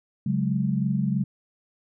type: chord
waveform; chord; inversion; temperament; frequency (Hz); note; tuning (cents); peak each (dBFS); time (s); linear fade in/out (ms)
sine; C# suspended fourth; none; just; 138.59 / 184.79 / 207.9; C#3 / F#3 / G#3; 0 / -2 / +2; -26; 0.26-1.24; 5
effects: none